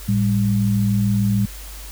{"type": "tone pair together", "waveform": "sine", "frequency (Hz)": [111.3, 198.31], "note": ["A2", "G3"], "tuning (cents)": [20, 20], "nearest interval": "minor seventh", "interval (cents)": 1000, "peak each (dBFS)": [-18, -18], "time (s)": [0.08, 1.46], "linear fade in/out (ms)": 10, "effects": ["added 50 Hz sine -34 dBFS peak until 1.91 s", "white hiss -39 dBFS RMS until 1.91 s"]}